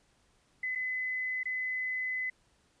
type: tone with dropouts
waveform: sine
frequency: 2020 Hz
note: B6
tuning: 39 cents sharp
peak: -31 dBFS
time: 0.63-2.3 s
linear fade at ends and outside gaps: 5 ms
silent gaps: 0.752-0.756 / 1.433-1.455 s
effects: pink hiss -69 dBFS RMS until 2.8 s + resampled to 22050 Hz